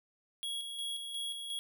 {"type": "tone with tremolo", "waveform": "square", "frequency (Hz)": 3322, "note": "G#7", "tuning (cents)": 0, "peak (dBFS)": -36, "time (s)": [0.43, 1.59], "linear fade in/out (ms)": 0, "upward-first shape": "square", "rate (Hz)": 2.8, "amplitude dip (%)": 40, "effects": []}